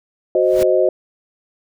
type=chord; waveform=sine; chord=C diminished; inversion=second; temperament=equal; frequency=370 / 523.3 / 622.3 Hz; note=Gb4 / C5 / Eb5; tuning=0 / 0 / 0 cents; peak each=-16 dBFS; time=0.35-0.89 s; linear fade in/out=2 ms
type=noise with exponential growth; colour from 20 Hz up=pink; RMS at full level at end=-24 dBFS; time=0.4-0.63 s; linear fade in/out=1 ms; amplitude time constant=48 ms
effects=none